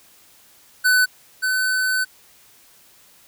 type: tone pair in turn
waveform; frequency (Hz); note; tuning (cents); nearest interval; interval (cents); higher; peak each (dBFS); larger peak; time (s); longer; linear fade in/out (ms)
square; 1503 / 1513.5; F#6 / F#6; +27 / +39; unison; 12; second; -14 / -19; first; 0.84-1.06 / 1.42-2.05; second; 20
effects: white hiss -52 dBFS RMS until 3.27 s